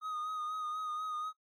triangle tone with vibrato, 1244.5 Hz, D#6, in tune, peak -34 dBFS, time 0.01-1.33 s, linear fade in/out 50 ms, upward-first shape sine, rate 4.1 Hz, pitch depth 32 cents each way, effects noise-tail reverb RT60 0.1 s tail -18 dB re dry + AAC 48 kbps

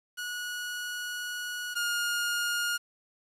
sawtooth tone pair in turn, 1459 / 1423.2 Hz, F#6 / F6, -25 / +32 cents, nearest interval unison, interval 43 cents, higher first, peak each -30 / -24 dBFS, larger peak second, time 0.17-1.75 / 1.75-2.78 s, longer first, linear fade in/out 20 ms, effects resampled to 32000 Hz + 9-bit

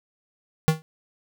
square tone with exponential decay, 158.1 Hz, D#3, 28 cents sharp, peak -12 dBFS, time 0.68-0.82 s, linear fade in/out 0 ms, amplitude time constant 30 ms, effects none

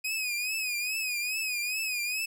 sawtooth tone with vibrato, 2500 Hz, D#7, 8 cents sharp, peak -26 dBFS, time 0.04-2.26 s, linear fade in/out 10 ms, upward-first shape triangle, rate 2.4 Hz, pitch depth 100 cents each way, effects 11-bit

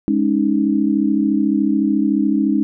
sine chord, Ab suspended fourth, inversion none, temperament equal, 207.7 / 277.2 / 311.1 Hz, Ab3 / Db4 / Eb4, 0 / 0 / 0 cents, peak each -18 dBFS, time 0.08-2.63 s, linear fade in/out 0 ms, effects none

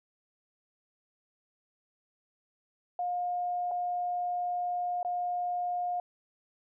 sine tone with dropouts, 712 Hz, F5, 33 cents sharp, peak -29 dBFS, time 2.99-6 s, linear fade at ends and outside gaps 2 ms, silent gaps 3.712-3.715 / 5.03-5.048 s, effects none

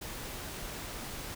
pink noise, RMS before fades -41 dBFS, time 0.01-1.35 s, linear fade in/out 10 ms, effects none

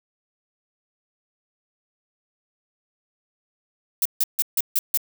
violet noise bursts, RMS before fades -20 dBFS, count 6, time 4.02-4.974 s, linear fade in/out 2 ms, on 34 ms, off 150 ms, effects none

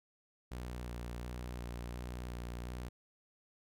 sawtooth tone with vibrato, 60.4 Hz, B1, 38 cents flat, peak -37 dBFS, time 0.51-2.89 s, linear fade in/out 10 ms, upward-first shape square, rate 1.4 Hz, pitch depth 20 cents each way, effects none

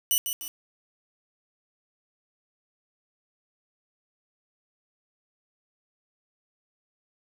5% pulse tone with echo, 2960 Hz, F#7, in tune, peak -12 dBFS, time 0.11-0.18 s, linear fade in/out 0 ms, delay 150 ms, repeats 2, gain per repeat -7 dB, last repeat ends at 0.48 s, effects 7-bit

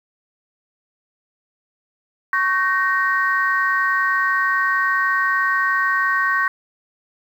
sine chord, G diminished, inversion second, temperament equal with one note detuned, 1108.7 / 1538.4 / 1864.7 Hz, Db6 / G6 / Bb6, 0 / -33 / 0 cents, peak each -20 dBFS, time 2.33-6.48 s, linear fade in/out 2 ms, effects tanh soft clip ceiling -6 dBFS + 8-bit

